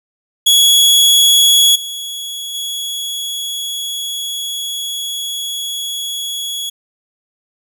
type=tone with level steps; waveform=sawtooth; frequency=3355 Hz; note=G#7; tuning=17 cents sharp; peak=-4 / -20 / -17 dBFS; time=0.46-6.7 s; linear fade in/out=10 ms; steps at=1.75 / 2.54 s; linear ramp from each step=10 ms; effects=none